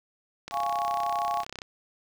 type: click train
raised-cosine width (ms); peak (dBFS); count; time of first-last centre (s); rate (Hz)
0.2; -20; 38; 0.48-1.618; 32.5
type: chord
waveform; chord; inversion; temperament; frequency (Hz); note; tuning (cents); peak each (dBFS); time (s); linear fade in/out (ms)
sine; Db major; first; equal; 698.5 / 830.6 / 1108.7; F5 / Ab5 / Db6; 0 / 0 / 0; -30; 0.51-1.45; 50
effects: 8-bit